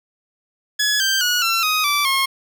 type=tone with pitch steps; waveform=15% pulse; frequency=1692 / 1569.6 / 1456.1 / 1350.7 / 1253 / 1162.4 / 1078.3 Hz; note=G#6 / G6 / F#6 / E6 / D#6 / D6 / C#6; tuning=+32 / +2 / -28 / +42 / +12 / -18 / -48 cents; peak=-10 dBFS; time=0.79-2.26 s; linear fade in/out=10 ms; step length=210 ms; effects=none